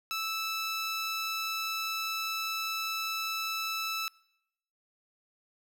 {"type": "tone", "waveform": "15% pulse", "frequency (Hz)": 1315, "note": "E6", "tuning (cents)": -5, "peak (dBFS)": -25, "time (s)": [0.11, 4.08], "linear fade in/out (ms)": 0, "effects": ["noise-tail reverb RT60 0.8 s tail -25 dB re dry"]}